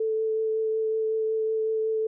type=tone with vibrato; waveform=sine; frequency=440 Hz; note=A4; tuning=in tune; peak=-23 dBFS; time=0-2.07 s; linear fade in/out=5 ms; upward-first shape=triangle; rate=5.4 Hz; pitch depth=12 cents each way; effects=none